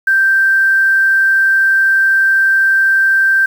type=tone with quantisation; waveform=sine; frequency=1568 Hz; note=G6; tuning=in tune; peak=-8 dBFS; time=0.07-3.46 s; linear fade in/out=5 ms; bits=6; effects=none